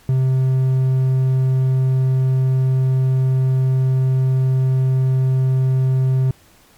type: tone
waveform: triangle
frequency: 130.81 Hz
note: C3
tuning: in tune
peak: -11 dBFS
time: 0.09-6.31 s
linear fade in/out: 2 ms
effects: pink hiss -51 dBFS RMS until 6.77 s + MP3 96 kbps